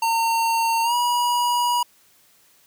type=tone with pitch glide; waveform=square; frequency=913 to 967.3 Hz; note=A#5 to B5; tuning=-36 to -36 cents; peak=-19 dBFS; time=0.02-1.83 s; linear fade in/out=5 ms; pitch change=+100 cents; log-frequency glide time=0.83-0.94 s; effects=white hiss -57 dBFS RMS until 2.66 s + high-pass 60 Hz 12 dB/octave